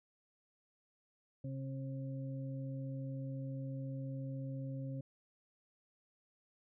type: harmonic tone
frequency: 134.2 Hz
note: C3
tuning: 44 cents sharp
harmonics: 1 / 2 / 4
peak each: -40 / -46 / -51 dBFS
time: 1.44-5.01 s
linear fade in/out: 5 ms
effects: none